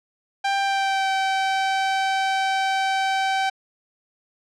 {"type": "tone with pitch glide", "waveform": "sawtooth", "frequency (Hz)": [790, 771.5], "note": ["G5", "G5"], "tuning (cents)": [13, -28], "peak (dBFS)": -16, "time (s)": [0.44, 3.5], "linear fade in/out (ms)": 10, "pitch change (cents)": -41, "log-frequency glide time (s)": [0.59, 1.1], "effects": ["low-pass 5000 Hz 12 dB/octave"]}